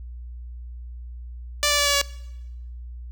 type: tone with pitch steps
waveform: 5% pulse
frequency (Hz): 587.3 / 581.9 / 576.5 / 571.2 / 566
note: D5 / D5 / D5 / D5 / C#5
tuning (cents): 0 / -16 / -32 / -48 / +36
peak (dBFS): -7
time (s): 1.63-2.015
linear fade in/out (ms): 0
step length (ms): 77
effects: noise-tail reverb RT60 1.0 s tail -22 dB re dry + added 60 Hz sine -34 dBFS peak until 3.11 s